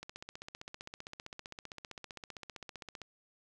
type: click train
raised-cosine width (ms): 0.2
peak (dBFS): -27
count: 47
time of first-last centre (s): 0.03-3.017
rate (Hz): 15.4
effects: none